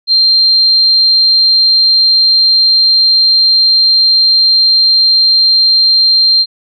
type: tone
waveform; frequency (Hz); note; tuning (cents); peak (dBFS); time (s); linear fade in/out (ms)
sine; 4171; C8; -6; -5; 0.07-6.46; 50
effects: none